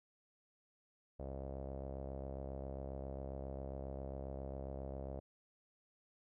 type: tone with low-pass filter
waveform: sawtooth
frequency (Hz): 67.4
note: C#2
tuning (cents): -48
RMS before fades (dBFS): -45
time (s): 1.19-5.2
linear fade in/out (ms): 10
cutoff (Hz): 600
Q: 4.2
effects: none